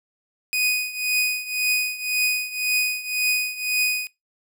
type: tone with tremolo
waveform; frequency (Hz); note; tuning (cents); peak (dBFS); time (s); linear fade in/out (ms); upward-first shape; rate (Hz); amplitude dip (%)
sawtooth; 2489; D#7; 0; -14; 0.53-4.07; 0; triangle; 1.9; 85
effects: noise-tail reverb RT60 0.2 s tail -22 dB re dry